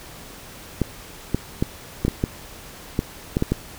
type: clicks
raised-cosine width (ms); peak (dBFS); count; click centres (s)
3; -6; 10; 0.817 / 1.346 / 1.625 / 2.05 / 2.081 / 2.239 / 2.991 / 3.369 / 3.424 / 3.52
effects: pink hiss -41 dBFS RMS until 3.78 s